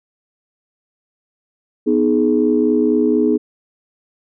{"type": "chord", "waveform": "sine", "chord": "G# minor", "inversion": "first", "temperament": "equal with one note detuned", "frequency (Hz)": [246.9, 311.1, 420.4], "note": ["B3", "D#4", "G#4"], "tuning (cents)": [0, 0, 21], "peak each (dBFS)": -16, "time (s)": [1.86, 3.38], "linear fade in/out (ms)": 20, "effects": ["tanh soft clip ceiling -2 dBFS"]}